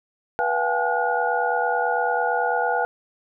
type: tone cluster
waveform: sine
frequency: 486.6 / 693 / 779 / 848 / 1443 Hz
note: B4 / F5 / G5 / G#5 / F#6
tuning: -26 / -14 / -11 / +36 / -44 cents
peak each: -26 dBFS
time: 0.39-2.85 s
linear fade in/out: 0 ms
effects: none